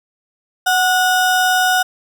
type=ring-modulated tone; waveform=square; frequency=1100 Hz; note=C#6; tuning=14 cents flat; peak=-10 dBFS; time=0.66-1.83 s; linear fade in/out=10 ms; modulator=359 Hz; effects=none